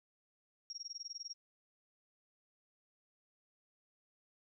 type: tone with tremolo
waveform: sine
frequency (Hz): 5590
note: F8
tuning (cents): +1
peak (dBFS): -40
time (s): 0.7-1.34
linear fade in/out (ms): 0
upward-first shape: sine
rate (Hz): 20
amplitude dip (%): 100
effects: none